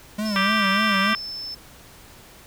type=tone with vibrato; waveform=square; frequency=204.3 Hz; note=G#3; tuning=28 cents flat; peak=-24 dBFS; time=0.18-1.14 s; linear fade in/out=10 ms; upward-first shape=sine; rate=3.4 Hz; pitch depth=110 cents each way
type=tone; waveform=sine; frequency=5274 Hz; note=E8; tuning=in tune; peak=-30 dBFS; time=0.25-1.55 s; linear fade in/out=10 ms
type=harmonic tone; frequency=392 Hz; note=G4; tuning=in tune; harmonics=3 / 4 / 5 / 6 / 7 / 8 / 9; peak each=-23 / -25 / -27 / -29 / -30 / -31 / -32 dBFS; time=0.36-1.15 s; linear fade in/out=0 ms
effects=pink hiss -47 dBFS RMS until 2.46 s